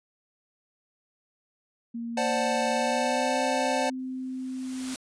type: tone with pitch glide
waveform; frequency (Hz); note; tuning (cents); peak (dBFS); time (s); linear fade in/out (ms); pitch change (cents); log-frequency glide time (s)
sine; 233.1 to 258.6; A#3 to C4; 0 to -20; -31; 1.94-4.95; 10; +180; 2.7-3.4
type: chord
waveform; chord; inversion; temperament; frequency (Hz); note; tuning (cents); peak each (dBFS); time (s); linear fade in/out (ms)
square; D dominant seventh; third; equal; 523.3 / 587.3 / 740 / 880; C5 / D5 / F#5 / A5; 0 / 0 / 0 / 0; -31; 2.17-3.9; 5
type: noise with exponential growth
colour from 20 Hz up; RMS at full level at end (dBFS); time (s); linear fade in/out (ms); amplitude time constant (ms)
white; -35; 3.99-4.96; 1; 210
effects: resampled to 22050 Hz